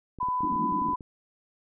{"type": "clicks", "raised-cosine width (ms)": 3, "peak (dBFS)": -29, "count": 12, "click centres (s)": [0.187, 0.23, 0.286, 0.407, 0.444, 0.525, 0.557, 0.724, 0.818, 0.887, 0.933, 1.008]}
{"type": "tone", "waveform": "sine", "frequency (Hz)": 1000, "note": "B5", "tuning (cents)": 21, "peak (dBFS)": -25, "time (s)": [0.2, 0.96], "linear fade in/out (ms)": 10}
{"type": "band-pass noise", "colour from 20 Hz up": "white", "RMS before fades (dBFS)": -33, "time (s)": [0.43, 0.94], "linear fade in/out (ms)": 5, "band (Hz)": [160, 340], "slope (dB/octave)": 96}
{"effects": []}